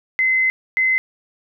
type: tone pair in turn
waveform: sine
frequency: 2052 / 2052 Hz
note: C7 / C7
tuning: -34 / -34 cents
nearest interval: unison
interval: 0 cents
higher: neither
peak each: -14 dBFS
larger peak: neither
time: 0.19-0.5 / 0.77-0.98 s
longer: first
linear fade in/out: 0 ms
effects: none